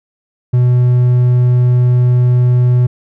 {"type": "tone", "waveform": "triangle", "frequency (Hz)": 123.8, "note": "B2", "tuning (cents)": 5, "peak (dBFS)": -5, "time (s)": [0.53, 2.87], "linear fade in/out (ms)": 10, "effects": []}